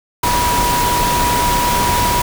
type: tone in noise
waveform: sine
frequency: 971 Hz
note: B5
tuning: 30 cents flat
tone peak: -15 dBFS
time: 0.23-2.22 s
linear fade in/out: 5 ms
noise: pink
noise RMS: -18 dBFS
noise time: 0.23-2.22 s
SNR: 0 dB
effects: none